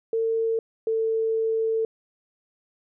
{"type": "tone pair in turn", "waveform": "sine", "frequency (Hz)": [451.4, 446.7], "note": ["A4", "A4"], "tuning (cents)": [44, 26], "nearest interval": "unison", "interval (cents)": 18, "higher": "first", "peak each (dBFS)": -21, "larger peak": "neither", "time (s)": [[0.13, 0.59], [0.87, 1.85]], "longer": "second", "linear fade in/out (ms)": 2, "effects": []}